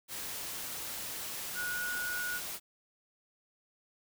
sine tone in noise, 1455 Hz, F#6, 29 cents flat, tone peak -34 dBFS, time 1.54-2.41 s, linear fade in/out 50 ms, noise white, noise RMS -40 dBFS, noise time 0.08-2.6 s, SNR +3 dB, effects none

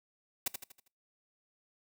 white noise with echo, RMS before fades -31 dBFS, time 0.46-0.48 s, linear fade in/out 5 ms, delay 80 ms, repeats 5, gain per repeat -7 dB, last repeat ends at 0.88 s, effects noise-tail reverb RT60 0.3 s tail -22 dB re dry

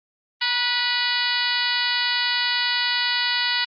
harmonic tone with a mistuned harmonic, 490 Hz, B4, 14 cents flat, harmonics 2 / 3 / 4 / 5 / 6 / 7 / 8 / 9 / 10, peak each -31 / -29 / -26 / -32 / -28 / -32 / -27 / -27 / -32 dBFS, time 0.41-3.65 s, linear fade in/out 10 ms, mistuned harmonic 2, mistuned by -32 cents, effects Opus 24 kbps

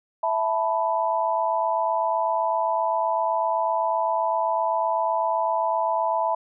sine chord, E suspended fourth, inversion none, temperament equal, 659.3 / 880 / 987.8 Hz, E5 / A5 / B5, 0 / 0 / 0 cents, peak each -25 dBFS, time 0.23-6.35 s, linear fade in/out 5 ms, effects none

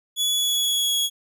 sawtooth tone with pitch glide, 3400 to 3338 Hz, G#7 to G#7, +40 to +8 cents, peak -17 dBFS, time 0.16-1.1 s, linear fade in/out 50 ms, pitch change -32 cents, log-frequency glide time 0.36-0.95 s, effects none

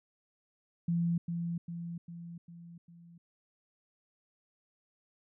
sine tone with echo, 170.1 Hz, F3, 45 cents flat, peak -27 dBFS, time 0.88-1.18 s, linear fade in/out 5 ms, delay 400 ms, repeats 5, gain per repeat -5 dB, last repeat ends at 3.18 s, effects none

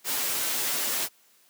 white noise with comb filter, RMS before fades -28 dBFS, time 0.04-1.09 s, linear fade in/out 50 ms, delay 10 ms, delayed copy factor -0.65, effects white hiss -61 dBFS RMS until 1.49 s + high-pass 200 Hz 12 dB/octave

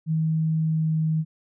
sine tone with pitch glide, 159.1 to 158.09 Hz, D#3 to D#3, +39 to +28 cents, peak -20 dBFS, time 0.06-1.25 s, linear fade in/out 50 ms, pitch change -11 cents, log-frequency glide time 0.58-0.97 s, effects none

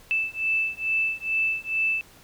sine beating tone pair, 2637 / 2639.3 Hz, E7 / E7, 0 / +1 cents, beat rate 2.3 Hz, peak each -26 dBFS, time 0.11-2.01 s, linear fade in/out 0 ms, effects pink hiss -52 dBFS RMS until 2.23 s

